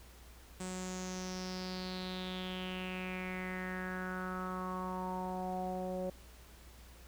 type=tone with low-pass filter sweep; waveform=sawtooth; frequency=184.4 Hz; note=F#3; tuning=6 cents flat; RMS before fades=-40 dBFS; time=0.6-6.1 s; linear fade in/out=5 ms; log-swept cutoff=8100 to 580 Hz; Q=5.8; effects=added 60 Hz sine -55 dBFS peak until 7.07 s + pink hiss -59 dBFS RMS until 7.07 s